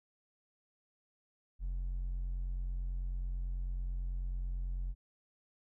triangle tone with hard clipping, 44.57 Hz, F1, 36 cents sharp, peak -33 dBFS, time 1.59-4.95 s, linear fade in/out 50 ms, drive 1 dB, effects none

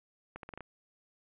accelerating click train, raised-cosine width 0.5 ms, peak -28 dBFS, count 6, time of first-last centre 0.36-0.607 s, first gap 72 ms, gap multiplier 0.81, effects resampled to 8000 Hz + 11-bit

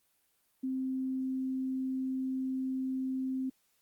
sine tone, 261.6 Hz, C4, in tune, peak -31 dBFS, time 0.63-3.5 s, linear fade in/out 10 ms, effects white hiss -73 dBFS RMS until 3.81 s + Opus 32 kbps

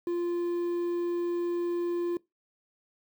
triangle tone with quantisation, 347.2 Hz, F4, 10 cents flat, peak -25 dBFS, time 0.07-2.17 s, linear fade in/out 2 ms, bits 9, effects noise-tail reverb RT60 0.2 s tail -22 dB re dry

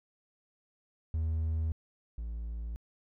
triangle tone pair in turn, 80.2 / 56.71 Hz, E2 / A#1, -47 / -47 cents, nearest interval tritone, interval 600 cents, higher first, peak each -26 / -33 dBFS, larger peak first, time 1.14-1.72 / 2.18-2.76 s, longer neither, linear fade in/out 0 ms, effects tanh soft clip ceiling -22 dBFS

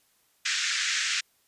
pink band-pass noise, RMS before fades -28 dBFS, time 0.45-1.21 s, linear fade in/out 10 ms, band 1500 to 7400 Hz, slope 48 dB/octave, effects white hiss -67 dBFS RMS until 1.47 s + resampled to 32000 Hz

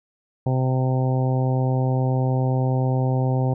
harmonic tone, 129.6 Hz, C3, 16 cents flat, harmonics 1 / 2 / 3 / 4 / 5 / 6 / 7, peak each -19 / -28 / -31 / -30 / -34 / -32 / -36 dBFS, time 0.46-3.54 s, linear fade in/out 5 ms, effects none

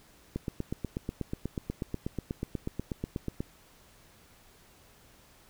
click train, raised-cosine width 3 ms, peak -19 dBFS, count 26, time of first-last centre 0.36-3.405 s, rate 8.21 Hz, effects pink hiss -59 dBFS RMS until 5.49 s

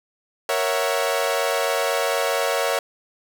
sawtooth chord, F# dominant seventh, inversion first, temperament equal with one note detuned, 466.2 / 554.4 / 659.3 / 743.4 Hz, A#4 / C#5 / E5 / F#5, 0 / 0 / 0 / +8 cents, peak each -22 / -20 / -22 / -25 dBFS, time 0.49-2.79 s, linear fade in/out 2 ms, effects none

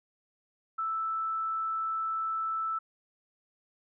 sine tone, 1318.5 Hz, E6, in tune, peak -29 dBFS, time 0.78-2.79 s, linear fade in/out 10 ms, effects none

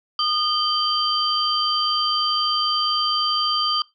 sine tone cluster, 1224 / 3124 / 4711 Hz, D#6 / G7 / D8, -29 / -7 / +5 cents, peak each -23 dBFS, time 0.19-3.82 s, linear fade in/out 2 ms, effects noise-tail reverb RT60 0.2 s tail -21 dB re dry

